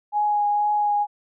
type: tone with vibrato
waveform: sine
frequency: 830.6 Hz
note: G#5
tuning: in tune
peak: -18 dBFS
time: 0.12-1.07 s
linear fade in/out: 50 ms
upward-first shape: triangle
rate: 2.1 Hz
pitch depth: 15 cents each way
effects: none